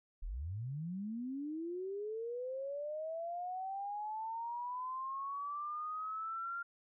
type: linear sweep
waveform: sine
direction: up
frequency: 31 to 1396.9 Hz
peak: -38 dBFS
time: 0.22-6.63 s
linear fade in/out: 10 ms
effects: none